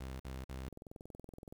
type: tone bursts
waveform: sawtooth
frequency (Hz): 65.41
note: C2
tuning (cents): 0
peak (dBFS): -38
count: 3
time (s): 0-0.69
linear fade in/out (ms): 10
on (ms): 200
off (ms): 45
type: click train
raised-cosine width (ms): 2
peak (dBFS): -36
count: 19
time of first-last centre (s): 0.68-1.525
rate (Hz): 21.3
effects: 10-bit